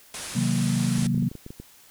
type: low-pass noise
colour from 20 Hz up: white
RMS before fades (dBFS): -36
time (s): 0.14-1.07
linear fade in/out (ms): 2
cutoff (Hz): 11000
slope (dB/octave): 96
type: chord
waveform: sine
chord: C half-diminished seventh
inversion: none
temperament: equal with one note detuned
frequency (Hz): 130.81 / 158.83 / 185 / 233.1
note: C3 / Eb3 / Gb3 / Bb3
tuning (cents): 0 / +36 / 0 / 0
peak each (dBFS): -26 / -29 / -26 / -26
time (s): 0.35-1.29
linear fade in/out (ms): 10
type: clicks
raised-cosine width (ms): 3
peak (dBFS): -25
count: 11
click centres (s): 0.982 / 1.025 / 1.059 / 1.147 / 1.178 / 1.226 / 1.315 / 1.353 / 1.464 / 1.505 / 1.6
effects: white hiss -53 dBFS RMS until 1.9 s